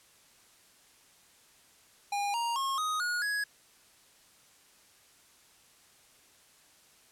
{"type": "tone with pitch steps", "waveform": "square", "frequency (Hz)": [811, 937, 1082.6, 1250.7, 1445, 1669.5], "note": ["G#5", "A#5", "C#6", "D#6", "F#6", "G#6"], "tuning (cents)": [-41, 9, -41, 9, -41, 9], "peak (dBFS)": -30, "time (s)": [2.12, 3.44], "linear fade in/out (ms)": 5, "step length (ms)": 220, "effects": ["white hiss -61 dBFS RMS until 7.11 s", "low-pass 11000 Hz 12 dB/octave"]}